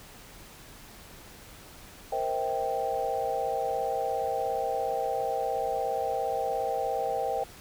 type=chord; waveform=sine; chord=C dominant seventh; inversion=third; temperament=equal with one note detuned; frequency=466.2 / 523.3 / 643.8 / 784 Hz; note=Bb4 / C5 / E5 / G5; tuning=0 / 0 / -41 / 0 cents; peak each=-34 / -33 / -34 / -30 dBFS; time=2.12-7.44 s; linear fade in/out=5 ms; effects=pink hiss -49 dBFS RMS until 7.6 s